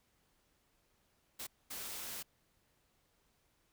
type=noise bursts at uneven times; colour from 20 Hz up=white; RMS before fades=-44 dBFS; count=2; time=1.39-1.47 / 1.7-2.23 s; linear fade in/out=10 ms; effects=pink hiss -75 dBFS RMS until 3.72 s